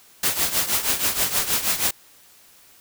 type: noise with tremolo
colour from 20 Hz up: white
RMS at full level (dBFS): -19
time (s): 0.23-1.91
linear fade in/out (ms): 5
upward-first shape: triangle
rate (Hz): 6.3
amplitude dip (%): 80
effects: white hiss -52 dBFS RMS until 2.8 s